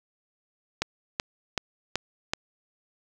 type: click train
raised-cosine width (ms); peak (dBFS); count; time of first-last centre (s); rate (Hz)
0.2; -8; 5; 0.82-2.335; 2.64
effects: 8-bit